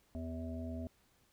harmonic tone with a mistuned harmonic, 81.1 Hz, E2, 28 cents flat, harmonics 1 / 3 / 5 / 7 / 8, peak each -42 / -42 / -56 / -56 / -48 dBFS, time 0.15-0.87 s, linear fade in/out 0 ms, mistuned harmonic 3, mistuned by +35 cents, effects pink hiss -71 dBFS RMS until 1.32 s

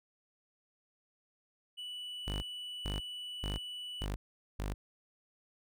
triangle tone, 2960 Hz, F#7, in tune, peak -39 dBFS, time 1.77-4.06 s, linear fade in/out 20 ms
sawtooth tone bursts, 50 Hz, G1, 35 cents sharp, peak -31 dBFS, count 5, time 2.27-4.74 s, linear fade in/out 5 ms, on 150 ms, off 430 ms
effects none

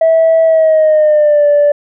sine tone with pitch glide, 651 to 583.3 Hz, E5 to D5, -22 to -12 cents, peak -4 dBFS, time 0.01-1.72 s, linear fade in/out 5 ms, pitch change -190 cents, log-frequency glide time 0.44-1.47 s, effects tanh soft clip ceiling -3 dBFS

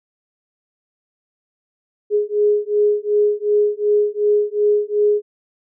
sine beating tone pair, 415.3 / 418 Hz, G#4 / G#4, 0 / +11 cents, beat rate 2.7 Hz, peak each -17 dBFS, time 2.1-5.22 s, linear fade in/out 50 ms, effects none

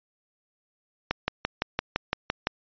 click train, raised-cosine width 0.3 ms, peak -8 dBFS, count 9, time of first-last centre 1.11-2.471 s, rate 5.88 Hz, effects resampled to 11025 Hz

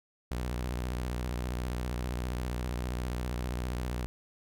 sawtooth tone with vibrato, 61.3 Hz, B1, 12 cents flat, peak -28 dBFS, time 0.31-4.06 s, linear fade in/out 0 ms, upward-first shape square, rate 15 Hz, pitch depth 120 cents each way, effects none

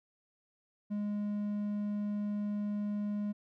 triangle tone, 206.9 Hz, G#3, 6 cents flat, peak -30 dBFS, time 0.9-3.33 s, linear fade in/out 20 ms, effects none

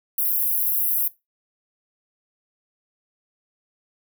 pink high-pass noise, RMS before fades -22 dBFS, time 0.18-1.08 s, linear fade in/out 5 ms, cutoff 11000 Hz, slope 96 dB/octave, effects noise-tail reverb RT60 0.2 s tail -18 dB re dry

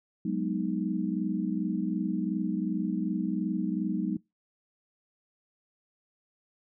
sine chord, G# minor seventh, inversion third, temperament equal, 185 / 207.7 / 246.9 / 311.1 Hz, F#3 / G#3 / B3 / D#4, 0 / 0 / 0 / 0 cents, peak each -31 / -32 / -35 / -33 dBFS, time 0.25-4.17 s, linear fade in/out 5 ms, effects noise-tail reverb RT60 0.2 s tail -23 dB re dry

